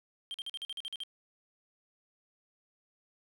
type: tone bursts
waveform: triangle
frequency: 3173 Hz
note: G7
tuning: 20 cents sharp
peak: -35 dBFS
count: 10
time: 0.31-1.035 s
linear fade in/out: 0 ms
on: 32 ms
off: 45 ms
effects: 12-bit